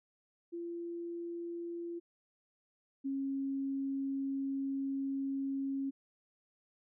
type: tone pair in turn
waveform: sine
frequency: 341.8 / 272.6 Hz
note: F4 / C#4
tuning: -37 / -29 cents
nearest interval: major third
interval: 392 cents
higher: first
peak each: -38 / -33 dBFS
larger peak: second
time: 0.52-2 / 3.04-5.91 s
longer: second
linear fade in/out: 20 ms
effects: none